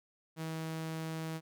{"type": "tone", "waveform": "sawtooth", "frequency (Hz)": 160.6, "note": "E3", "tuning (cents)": -45, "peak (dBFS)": -33, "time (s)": [0.36, 1.41], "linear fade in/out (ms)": 50, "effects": []}